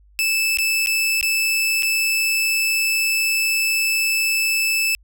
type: tone with dropouts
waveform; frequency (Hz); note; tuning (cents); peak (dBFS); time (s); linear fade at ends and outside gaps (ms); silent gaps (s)
sawtooth; 2628; E7; -6; -14; 0.19-4.95; 0; 0.572-0.586 / 0.861-0.871 / 1.211-1.228 / 1.824-1.831
effects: added 50 Hz sine -49 dBFS peak until 5.03 s